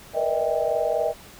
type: tone cluster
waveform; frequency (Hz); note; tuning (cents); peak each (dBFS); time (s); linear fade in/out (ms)
sine; 468.6 / 489 / 600 / 644 / 794; A#4 / B4 / D5 / E5 / G5; +9 / -17 / +37 / -41 / +22; -29 / -31 / -26 / -24 / -30; 0.13-1.14; 50
effects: pink hiss -46 dBFS RMS until 1.39 s